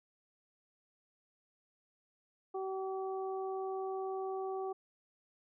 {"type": "harmonic tone", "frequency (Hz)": 382, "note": "G4", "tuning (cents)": -45, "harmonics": [1, 2, 3], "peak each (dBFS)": [-37, -41, -48], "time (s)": [2.54, 4.73], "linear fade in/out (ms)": 10, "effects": []}